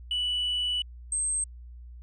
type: tone pair in turn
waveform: sine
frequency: 2960 / 8349 Hz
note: F#7 / C9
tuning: 0 / -5 cents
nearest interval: octave + tritone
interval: 1795 cents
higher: second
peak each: -24 dBFS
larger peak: neither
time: 0.11-0.82 / 1.12-1.44 s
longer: first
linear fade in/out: 2 ms
effects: tanh soft clip ceiling -23 dBFS + added 60 Hz sine -42 dBFS peak until 2.02 s